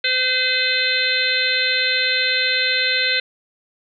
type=harmonic tone; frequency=512 Hz; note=C5; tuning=38 cents flat; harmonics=1 / 3 / 4 / 5 / 6 / 7 / 8; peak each=-30 / -23 / -23 / -24 / -30 / -24 / -22 dBFS; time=0.04-3.2 s; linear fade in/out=5 ms; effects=none